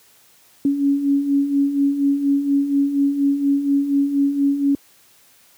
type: beating tone pair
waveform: sine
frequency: 277.2 / 281.4 Hz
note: C#4 / C#4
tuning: 0 / +26 cents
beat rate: 4.2 Hz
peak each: -23 / -16 dBFS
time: 0.65-4.75 s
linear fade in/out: 2 ms
effects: white hiss -53 dBFS RMS until 5.57 s + high-pass 60 Hz 12 dB/octave